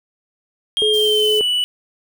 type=tone with pitch glide; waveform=triangle; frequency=3227 to 2959 Hz; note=G7 to F#7; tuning=+50 to -1 cents; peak=-14 dBFS; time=0.77-1.64 s; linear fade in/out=0 ms; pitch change=-151 cents; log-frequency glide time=0.88-1.44 s
type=tone; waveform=sine; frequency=426.4 Hz; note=G#4; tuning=46 cents sharp; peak=-16 dBFS; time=0.82-1.41 s; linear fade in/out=0 ms
type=band-stop noise; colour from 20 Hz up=white; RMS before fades=-34 dBFS; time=0.93-1.4 s; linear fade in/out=10 ms; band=910 to 4200 Hz; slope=24 dB/octave
effects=none